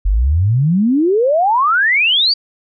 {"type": "exponential sweep", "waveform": "sine", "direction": "up", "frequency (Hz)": [43.65, 4747], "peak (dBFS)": -10, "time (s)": [0.05, 2.34], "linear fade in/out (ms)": 10, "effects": []}